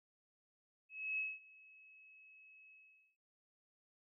sine tone with ADSR envelope, 2575 Hz, E7, 41 cents flat, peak -35 dBFS, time 0.89-3.17 s, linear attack 290 ms, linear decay 210 ms, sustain -24 dB, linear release 450 ms, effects none

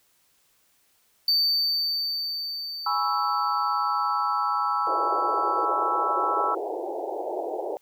triangle tone with exponential decay, 4579 Hz, D8, 45 cents flat, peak -17 dBFS, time 1.28-5.65 s, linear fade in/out 2 ms, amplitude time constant 950 ms
sine chord, C# minor seventh, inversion second, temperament equal, 830.6 / 987.8 / 1108.7 / 1318.5 Hz, G#5 / B5 / C#6 / E6, 0 / 0 / 0 / 0 cents, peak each -29 / -30 / -30 / -25 dBFS, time 2.86-6.55 s, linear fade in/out 5 ms
pink band-pass noise, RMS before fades -31 dBFS, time 4.87-7.77 s, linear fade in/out 0 ms, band 330 to 870 Hz, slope 96 dB/octave
effects white hiss -65 dBFS RMS until 7.81 s

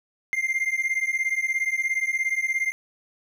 triangle beating tone pair, 2093 / 2110 Hz, C7 / C7, 0 / +14 cents, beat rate 17 Hz, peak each -24 dBFS, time 0.33-2.72 s, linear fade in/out 0 ms, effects none

